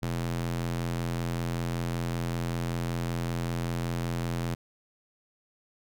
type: tone with high-pass filter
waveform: square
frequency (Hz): 42.62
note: F1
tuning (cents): -41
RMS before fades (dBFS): -31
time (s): 0.02-4.55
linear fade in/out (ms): 10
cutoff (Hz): 110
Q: 1.3
effects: none